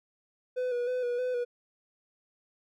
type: tone with vibrato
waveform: triangle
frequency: 493.9 Hz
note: B4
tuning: in tune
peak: -26 dBFS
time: 0.56-1.45 s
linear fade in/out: 20 ms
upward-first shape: square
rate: 3.2 Hz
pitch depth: 32 cents each way
effects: none